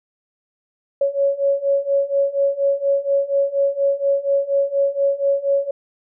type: beating tone pair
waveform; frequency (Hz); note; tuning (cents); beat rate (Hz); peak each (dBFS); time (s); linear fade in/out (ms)
sine; 554.4 / 558.6; C#5 / C#5; 0 / +13; 4.2; -20 / -18; 1.01-5.71; 5
effects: none